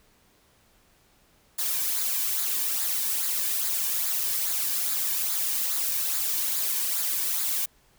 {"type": "noise with flanger", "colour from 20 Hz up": "blue", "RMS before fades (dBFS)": -27, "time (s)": [1.58, 7.66], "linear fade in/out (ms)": 10, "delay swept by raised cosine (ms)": [0.34, 1.54], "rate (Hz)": 2.4, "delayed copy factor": -0.5, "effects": ["pink hiss -62 dBFS RMS until 7.98 s"]}